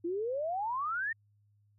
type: exponential sweep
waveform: sine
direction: up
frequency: 328.4 to 1864.7 Hz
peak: -31 dBFS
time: 0.04-1.13 s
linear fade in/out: 10 ms
effects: added 103 Hz sine -65 dBFS peak until 1.78 s